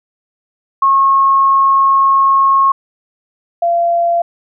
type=tone pair in turn; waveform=sine; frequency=1088 / 685.4 Hz; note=C#6 / F5; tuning=-33 / -33 cents; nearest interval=minor sixth; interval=800 cents; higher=first; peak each=-7 / -10 dBFS; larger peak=first; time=0.82-2.72 / 3.62-4.22 s; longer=first; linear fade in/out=5 ms; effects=none